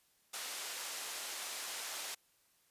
white band-pass noise, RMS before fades -43 dBFS, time 0.33-2.15 s, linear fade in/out 10 ms, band 490 to 9000 Hz, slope 12 dB/octave, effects white hiss -72 dBFS RMS until 2.7 s + resampled to 32000 Hz

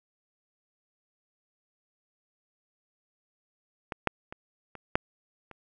clicks, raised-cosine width 0.5 ms, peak -18 / -8 / -24 / -27 / -7 / -30 dBFS, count 6, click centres 3.922 / 4.073 / 4.325 / 4.753 / 4.955 / 5.513 s, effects none

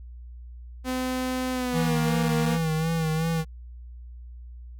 sawtooth tone with pitch glide, 255.7 to 234.5 Hz, C4 to A#3, -40 to +11 cents, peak -22 dBFS, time 0.84-2.59 s, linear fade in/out 50 ms, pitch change -149 cents, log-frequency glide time 1.52-2.06 s
square tone with vibrato, 161.2 Hz, E3, 38 cents flat, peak -24 dBFS, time 1.72-3.45 s, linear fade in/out 50 ms, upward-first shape sine, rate 2.7 Hz, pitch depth 46 cents each way
effects added 60 Hz sine -39 dBFS peak until 4.79 s

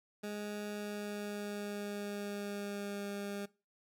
20% pulse tone with pitch glide, 207.7 to 201.8 Hz, G#3 to G#3, 0 to -49 cents, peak -34 dBFS, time 0.23-3.46 s, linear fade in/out 10 ms, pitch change -49 cents, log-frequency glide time 0.69-3.08 s, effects noise-tail reverb RT60 0.3 s tail -21 dB re dry

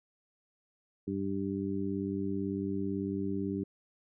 harmonic tone, 98 Hz, G2, in tune, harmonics 1 / 2 / 3 / 4, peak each -41 / -35 / -35 / -38 dBFS, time 1.07-3.64 s, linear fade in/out 10 ms, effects none

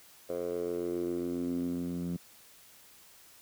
10% pulse tone with band-pass filter sweep, 87.31 Hz, F2, in tune, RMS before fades -34 dBFS, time 0.29-2.17 s, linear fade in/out 10 ms, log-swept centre 520 to 190 Hz, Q 4.2, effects white hiss -57 dBFS RMS until 3.41 s

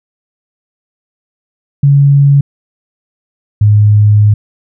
sine tone pair in turn, 140.9 / 104.75 Hz, C#3 / G#2, +29 / +15 cents, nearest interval perfect fourth, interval 514 cents, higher first, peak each -3 dBFS, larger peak neither, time 1.83-2.41 / 3.61-4.34 s, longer second, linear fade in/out 5 ms, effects none

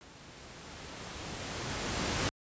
pink noise with level ramp, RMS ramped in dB -53 to -30 dBFS, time 0.01-2.29 s, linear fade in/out 0 ms, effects high-pass 60 Hz 12 dB/octave + resampled to 16000 Hz

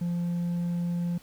sine tone with hard clipping, 173.4 Hz, F3, 12 cents flat, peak -27 dBFS, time 0.01-1.18 s, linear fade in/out 5 ms, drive 2 dB, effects pink hiss -55 dBFS RMS until 1.22 s

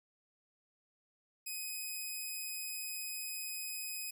5% pulse tone, 2517 Hz, D#7, 19 cents sharp, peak -30 dBFS, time 1.46-4.11 s, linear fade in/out 10 ms, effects none

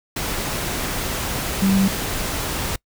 sine tone in noise, 193.7 Hz, G3, 20 cents flat, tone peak -14 dBFS, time 1.62-1.88 s, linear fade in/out 5 ms, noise pink, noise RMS -25 dBFS, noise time 0.16-2.76 s, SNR +8 dB, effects noise-tail reverb RT60 0.1 s tail -25 dB re dry

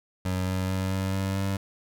25% pulse tone with pitch steps, 92.5 / 93.47 / 94.44 / 95.43 / 96.43 / 97.44 Hz, F#2 / F#2 / F#2 / G2 / G2 / G2, 0 / +18 / +36 / -46 / -28 / -10 cents, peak -22 dBFS, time 0.25-1.57 s, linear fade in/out 5 ms, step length 220 ms, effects none

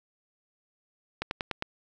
slowing click train, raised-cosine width 0.3 ms, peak -14 dBFS, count 5, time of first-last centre 1.22-1.624 s, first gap 91 ms, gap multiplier 1.07, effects none

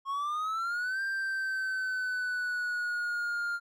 triangle exponential two-way sweep, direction up then down, 1083 to 1585 to 1399 Hz, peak -28 dBFS, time 0.05-3.6 s, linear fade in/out 50 ms, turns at 1.02 s, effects none

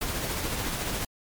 pink noise with tremolo, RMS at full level -29 dBFS, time 0.01-1.05 s, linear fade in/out 5 ms, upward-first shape triangle, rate 14 Hz, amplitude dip 35%, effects MP3 96 kbps

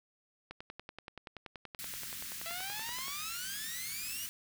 click train, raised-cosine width 0.3 ms, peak -28 dBFS, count 28, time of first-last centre 0.51-3.081 s, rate 10.5 Hz
white band-stop noise, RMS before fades -43 dBFS, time 1.79-4.29 s, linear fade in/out 0 ms, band 260 to 1400 Hz, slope 24 dB/octave
10% pulse exponential sweep, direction up, 659.3 to 2974 Hz, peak -32 dBFS, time 2.46-4.26 s, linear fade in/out 0 ms
effects none

